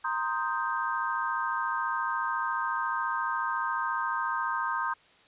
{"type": "chord", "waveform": "sine", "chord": "C minor seventh", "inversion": "third", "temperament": "equal", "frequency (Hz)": [932.3, 1046.5, 1244.5, 1568], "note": ["Bb5", "C6", "Eb6", "G6"], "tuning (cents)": [0, 0, 0, 0], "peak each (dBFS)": -33, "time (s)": [0.04, 4.94], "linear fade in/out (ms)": 10, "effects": ["white hiss -59 dBFS RMS until 5.27 s", "resampled to 8000 Hz"]}